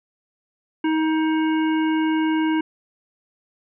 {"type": "harmonic tone", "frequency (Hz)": 315.7, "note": "D#4", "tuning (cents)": 25, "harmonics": [1, 3, 5, 7, 9], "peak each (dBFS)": [-18, -28, -32, -35, -37], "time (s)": [0.84, 2.61], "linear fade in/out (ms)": 5, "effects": []}